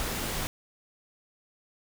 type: noise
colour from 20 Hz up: pink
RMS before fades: -32 dBFS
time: 0-0.47 s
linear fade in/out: 0 ms
effects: none